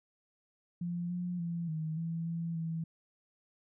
sine tone with pitch steps, 173.6 / 177.5 / 169.7 / 157.6 / 165.5 / 167.1 / 163.4 Hz, F3 / F3 / F3 / D#3 / E3 / E3 / E3, -10 / +28 / -49 / +23 / +7 / +24 / -15 cents, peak -33 dBFS, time 0.81-2.84 s, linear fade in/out 5 ms, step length 290 ms, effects none

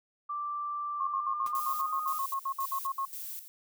sine tone with pitch glide, 1174.7 to 1238.1 Hz, D6 to D#6, 0 to -9 cents, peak -32 dBFS, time 0.29-2.19 s, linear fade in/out 10 ms, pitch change +91 cents, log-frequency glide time 1.07-1.92 s
sine tone bursts, 1085 Hz, C#6, 37 cents flat, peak -29 dBFS, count 16, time 1-3.053 s, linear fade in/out 5 ms, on 73 ms, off 59 ms
white noise with exponential decay, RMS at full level -42 dBFS, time 1.46-1.57 s, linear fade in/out 2 ms, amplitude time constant 22 ms
violet noise with tremolo, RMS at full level -40 dBFS, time 1.55-3.48 s, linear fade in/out 0 ms, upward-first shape square, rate 1.9 Hz, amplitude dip 65%
effects none

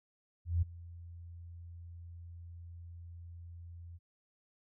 sine tone with ADSR envelope, 85.4 Hz, F2, 38 cents flat, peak -25 dBFS, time 0.45-3.99 s, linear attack 170 ms, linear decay 14 ms, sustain -21 dB, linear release 33 ms, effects none

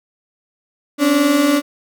35% pulse tone pair together, 268.6 / 290 Hz, C4 / D4, +46 / -22 cents, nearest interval minor second, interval 132 cents, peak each -18 / -11 dBFS, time 0.98-1.62 s, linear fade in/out 50 ms, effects none

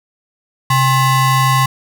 square ring-modulated tone, 466.2 Hz, A#4, in tune, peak -8 dBFS, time 0.7-1.66 s, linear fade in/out 5 ms, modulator 598 Hz, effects none

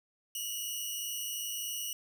10% pulse tone pair together, 2857 / 2960 Hz, F7 / F#7, +39 / 0 cents, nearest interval minor second, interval 61 cents, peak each -29 / -30 dBFS, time 0.35-1.93 s, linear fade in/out 2 ms, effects none

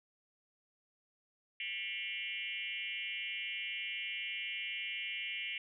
sine tone with frequency modulation, 2558 Hz, D#7, 47 cents sharp, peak -37 dBFS, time 1.6-5.58 s, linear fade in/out 2 ms, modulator 196 Hz, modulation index 2.6, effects none

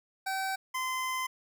25% pulse tone pair in turn, 769 / 1031.2 Hz, G5 / C6, -33 / -26 cents, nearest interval perfect fourth, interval 507 cents, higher second, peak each -27 dBFS, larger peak neither, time 0.26-0.56 / 0.74-1.27 s, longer second, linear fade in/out 10 ms, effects none

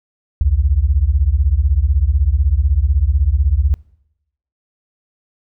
sine beating tone pair, 62.1 / 78.1 Hz, B1 / D#2, +10 / +7 cents, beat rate 16 Hz, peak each -14 / -14 dBFS, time 0.41-3.74 s, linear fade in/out 0 ms, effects noise-tail reverb RT60 0.8 s tail -22 dB re dry

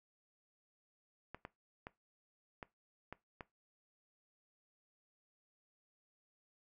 clicks, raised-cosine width 0.5 ms, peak -30 dBFS, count 6, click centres 1.346 / 1.451 / 1.869 / 2.628 / 3.126 / 3.408 s, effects noise-tail reverb RT60 0.2 s tail -19 dB re dry

